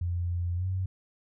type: tone with pitch glide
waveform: sine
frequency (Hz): 87.31 to 93.58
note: F2 to F#2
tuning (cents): 0 to +20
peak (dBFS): -27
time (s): 0.01-0.86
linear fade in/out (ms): 5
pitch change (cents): +120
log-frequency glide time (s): 0.56-0.66
effects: none